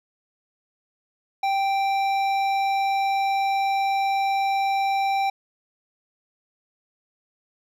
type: tone with hard clipping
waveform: sine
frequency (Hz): 784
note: G5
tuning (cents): 0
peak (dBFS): -22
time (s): 1.43-5.3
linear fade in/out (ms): 5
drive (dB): 11
effects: none